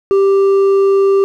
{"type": "tone with hard clipping", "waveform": "sine", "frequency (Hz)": 392.3, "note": "G4", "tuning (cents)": 1, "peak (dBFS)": -9, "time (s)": [0.11, 1.24], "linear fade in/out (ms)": 0, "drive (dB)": 4, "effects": []}